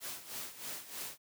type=noise with tremolo; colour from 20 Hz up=white; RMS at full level=-41 dBFS; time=0-1.18 s; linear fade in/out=50 ms; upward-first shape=sine; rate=3.2 Hz; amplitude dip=75%; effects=high-pass 100 Hz 12 dB/octave